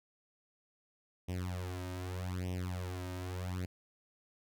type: tone with flanger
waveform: sawtooth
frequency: 91 Hz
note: F#2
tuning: 28 cents flat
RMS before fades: -39 dBFS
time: 1.28-3.66 s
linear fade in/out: 10 ms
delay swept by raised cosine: 0.34 to 3.24 ms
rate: 0.82 Hz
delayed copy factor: +1
effects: none